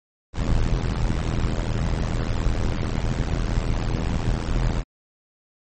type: noise with amplitude modulation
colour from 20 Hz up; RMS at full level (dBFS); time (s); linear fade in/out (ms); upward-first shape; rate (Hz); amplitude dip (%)
brown; -18; 0.33-4.84; 50; sine; 81.6; 100
effects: MP3 32 kbps